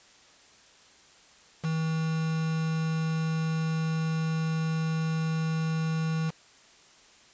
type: tone with quantisation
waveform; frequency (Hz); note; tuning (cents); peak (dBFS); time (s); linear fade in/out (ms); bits
triangle; 160.3; E3; -48; -24; 1.63-6.31; 20; 6
effects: white hiss -56 dBFS RMS until 7.33 s + resampled to 16000 Hz